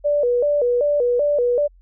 sine tone with vibrato, 533 Hz, C5, 32 cents sharp, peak -15 dBFS, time 0.04-1.68 s, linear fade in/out 20 ms, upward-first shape square, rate 2.6 Hz, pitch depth 160 cents each way, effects added 44 Hz sine -47 dBFS peak until 1.81 s

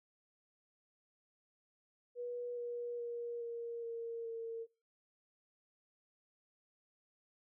sine tone with pitch steps, 485.4 / 479.5 / 473.8 / 468.1 / 462.4 / 456.8 Hz, B4 / A#4 / A#4 / A#4 / A#4 / A#4, -30 / +49 / +28 / +7 / -14 / -35 cents, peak -39 dBFS, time 2.15-4.67 s, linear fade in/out 50 ms, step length 420 ms, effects noise-tail reverb RT60 0.3 s tail -20 dB re dry

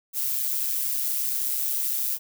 violet noise with amplitude modulation, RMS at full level -24 dBFS, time 0.13-2.19 s, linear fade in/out 50 ms, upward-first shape sine, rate 133 Hz, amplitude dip 55%, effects none

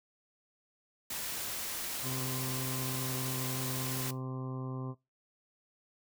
white noise, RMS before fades -38 dBFS, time 1.1-4.11 s, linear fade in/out 5 ms
harmonic tone, 130 Hz, C3, 11 cents flat, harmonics 1 / 2 / 3 / 4 / 5 / 6 / 7 / 8 / 9, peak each -37 / -42 / -47 / -52 / -57 / -56 / -58 / -50 / -57 dBFS, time 2.02-4.95 s, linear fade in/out 50 ms
effects noise-tail reverb RT60 0.2 s tail -17 dB re dry

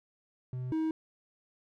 triangle tone pair in turn, 126.7 / 317.7 Hz, B2 / D#4, +45 / +36 cents, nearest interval octave + major third, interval 1591 cents, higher second, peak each -32 / -26 dBFS, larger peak second, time 0.53-0.72 / 0.72-0.91 s, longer neither, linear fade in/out 2 ms, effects none

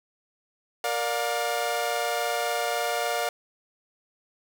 sawtooth chord, Bb major, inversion none, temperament equal with one note detuned, 466.2 / 587.3 / 711.1 Hz, Bb4 / D5 / F5, 0 / 0 / +31 cents, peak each -28 / -27 / -24 dBFS, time 0.84-3.29 s, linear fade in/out 2 ms, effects 9-bit

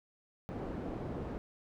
white low-pass noise, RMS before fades -40 dBFS, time 0.49-1.38 s, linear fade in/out 0 ms, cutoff 410 Hz, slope 12 dB/octave, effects none

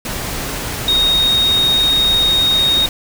sine tone in noise, 3729 Hz, A#7, in tune, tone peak -11 dBFS, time 0.88-2.86 s, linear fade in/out 2 ms, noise pink, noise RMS -23 dBFS, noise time 0.05-2.89 s, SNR +9 dB, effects none

